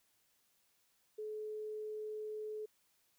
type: tone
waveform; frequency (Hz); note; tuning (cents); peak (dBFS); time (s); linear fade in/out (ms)
sine; 428.6; A4; -45; -40; 1.18-2.66; 10
effects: white hiss -75 dBFS RMS until 3.18 s